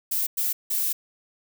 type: noise bursts at uneven times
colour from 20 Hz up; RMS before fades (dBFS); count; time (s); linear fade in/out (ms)
violet; -25; 3; 0.11-0.27 / 0.37-0.53 / 0.7-0.93; 10
effects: none